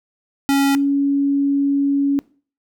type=tone pair in turn; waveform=square / sine; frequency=277.2 / 280.1 Hz; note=C#4 / C#4; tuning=0 / +18 cents; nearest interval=unison; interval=18 cents; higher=second; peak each=-14 dBFS; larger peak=neither; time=0.49-0.75 / 0.75-2.19 s; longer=second; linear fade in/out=0 ms; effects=noise-tail reverb RT60 0.4 s tail -21 dB re dry